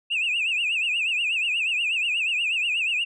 sine tone with vibrato, 2637 Hz, E7, in tune, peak -20 dBFS, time 0.1-3.05 s, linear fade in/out 20 ms, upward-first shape triangle, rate 8.3 Hz, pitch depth 170 cents each way, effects tanh soft clip ceiling -19 dBFS

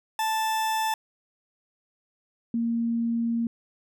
40% pulse / sine tone pair in turn, 880 / 232.1 Hz, A5 / A#3, 0 / -7 cents, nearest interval octave + major seventh, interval 2307 cents, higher first, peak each -23 dBFS, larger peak neither, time 0.19-0.94 / 2.54-3.47 s, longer second, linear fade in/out 2 ms, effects none

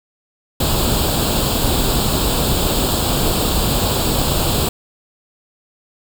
pink noise with comb filter, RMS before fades -17 dBFS, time 0.6-4.69 s, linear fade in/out 5 ms, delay 0.25 ms, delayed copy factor +0.75, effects none

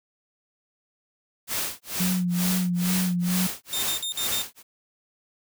white noise with tremolo, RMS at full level -27 dBFS, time 1.47-4.63 s, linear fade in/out 50 ms, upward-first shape sine, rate 2.2 Hz, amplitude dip 100%
sine tone with vibrato, 180 Hz, F#3, 47 cents flat, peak -22 dBFS, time 2-3.47 s, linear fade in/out 5 ms, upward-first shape sine, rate 2.3 Hz, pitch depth 42 cents each way
sawtooth tone bursts, 3646 Hz, A#7, 39 cents flat, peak -24 dBFS, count 5, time 3.73-4.418 s, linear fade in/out 0 ms, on 96 ms, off 52 ms
effects none

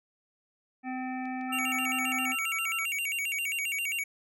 harmonic tone, 256.9 Hz, C4, 32 cents flat, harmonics 1 / 3 / 5 / 7 / 9 / 10, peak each -34 / -37 / -50 / -44 / -44 / -55 dBFS, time 0.83-2.36 s, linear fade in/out 50 ms
clicks, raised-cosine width 0.2 ms, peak -39 dBFS, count 4, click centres 1.255 / 1.412 / 1.741 / 1.802 s
sine tone with pitch glide, 1310 to 1333.7 Hz, E6 to E6, -11 to +20 cents, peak -36 dBFS, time 1.48-2.86 s, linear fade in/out 20 ms, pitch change +31 cents, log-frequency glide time 1.92-2.52 s
square tone with vibrato, 2501 Hz, D#7, 8 cents sharp, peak -30 dBFS, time 1.52-4.04 s, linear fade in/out 10 ms, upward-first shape square, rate 7.5 Hz, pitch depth 180 cents each way
effects none

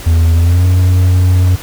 triangle tone with pitch glide, 82.6 to 91.12 Hz, E2 to F#2, +4 to -26 cents, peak -4 dBFS, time 0.06-1.56 s, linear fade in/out 10 ms, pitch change +170 cents, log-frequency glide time 0.34-0.66 s, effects pink hiss -29 dBFS RMS until 1.62 s

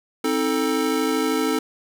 square chord, A diminished, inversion first, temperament just, 264 / 316.8 / 440 Hz, C4 / Eb4 / A4, +16 / +31 / 0 cents, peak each -25 dBFS, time 0.24-1.59 s, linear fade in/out 5 ms, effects none

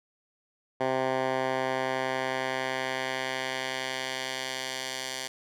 10% pulse tone with band-pass filter sweep, 130.81 Hz, C3, in tune, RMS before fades -31 dBFS, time 0.8-5.28 s, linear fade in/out 10 ms, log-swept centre 810 to 5100 Hz, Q 0.79, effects none

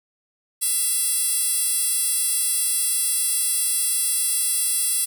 10% pulse tone with high-pass filter, 673 Hz, E5, 36 cents sharp, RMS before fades -22 dBFS, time 0.61-5.06 s, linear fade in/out 20 ms, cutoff 8600 Hz, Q 1.8, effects none

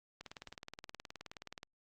click train, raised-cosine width 0.2 ms, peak -29 dBFS, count 28, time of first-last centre 0.21-1.631 s, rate 19 Hz, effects Opus 48 kbps

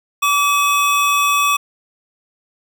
square tone pair together, 1151.2 / 2554 Hz, D6 / D#7, -35 / +45 cents, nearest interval octave + major second, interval 1380 cents, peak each -15 / -19 dBFS, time 0.22-1.57 s, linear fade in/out 10 ms, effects none

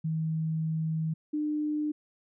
sine tone pair in turn, 159.4 / 300.9 Hz, D#3 / D4, +42 / +42 cents, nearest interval major seventh, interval 1100 cents, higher second, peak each -27 dBFS, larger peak neither, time 0.04-1.14 / 1.33-1.92 s, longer first, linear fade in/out 10 ms, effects none

